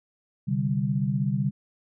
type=chord; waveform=sine; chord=C suspended second; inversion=none; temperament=equal; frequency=130.81 / 146.83 / 196 Hz; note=C3 / D3 / G3; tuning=0 / 0 / 0 cents; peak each=-27 dBFS; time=0.47-1.51 s; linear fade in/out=20 ms; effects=none